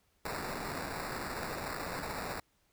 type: noise with sample-and-hold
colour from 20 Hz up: white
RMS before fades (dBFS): -39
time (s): 0.25-2.4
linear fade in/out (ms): 5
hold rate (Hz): 3150
effects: pink hiss -73 dBFS RMS until 2.72 s